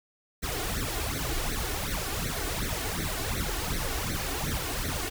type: noise with flanger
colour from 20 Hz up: pink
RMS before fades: -31 dBFS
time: 0.42-5.1 s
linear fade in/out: 20 ms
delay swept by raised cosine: 0.49 to 2.79 ms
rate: 2.7 Hz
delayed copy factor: +0.9
effects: none